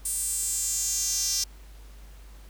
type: tone with high-pass filter sweep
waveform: sawtooth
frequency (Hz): 395.6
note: G4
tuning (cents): +16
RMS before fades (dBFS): -28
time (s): 0.05-1.44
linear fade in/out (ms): 5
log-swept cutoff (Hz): 9000 to 5600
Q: 4.5
effects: added 50 Hz sine -44 dBFS peak until 2.49 s + pink hiss -56 dBFS RMS until 2.49 s